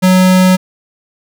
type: tone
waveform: square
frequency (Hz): 185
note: F#3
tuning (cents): 0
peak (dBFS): -6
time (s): 0.02-0.57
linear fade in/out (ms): 20
effects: none